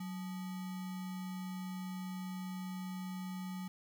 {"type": "tone with sample-and-hold", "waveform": "sine", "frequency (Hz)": 185, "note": "F#3", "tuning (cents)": 0, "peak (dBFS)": -39, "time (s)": [0, 3.68], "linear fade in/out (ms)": 5, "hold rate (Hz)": 1050, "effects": []}